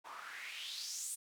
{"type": "noise with band-pass filter sweep", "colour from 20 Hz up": "white", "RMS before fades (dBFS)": -45, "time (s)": [0.04, 1.16], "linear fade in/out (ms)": 20, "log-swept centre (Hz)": [900, 9400], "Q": 3.7, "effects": []}